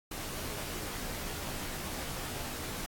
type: noise with comb filter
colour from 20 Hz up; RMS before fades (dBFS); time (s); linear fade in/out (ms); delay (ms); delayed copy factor
pink; -39; 0.11-2.86; 5; 18; -0.85
effects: AAC 64 kbps